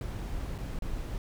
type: noise with dropouts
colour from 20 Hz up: brown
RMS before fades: -35 dBFS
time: 0.01-1.18 s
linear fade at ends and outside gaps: 1 ms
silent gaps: 0.58-0.585 / 0.789-0.822 s
effects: none